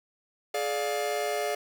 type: chord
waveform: 45% pulse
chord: D diminished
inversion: second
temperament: just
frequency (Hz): 422.9 / 587.3 / 704.8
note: Ab4 / D5 / F5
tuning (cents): +31 / 0 / +16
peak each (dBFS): -32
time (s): 0.54-1.55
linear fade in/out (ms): 5
effects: none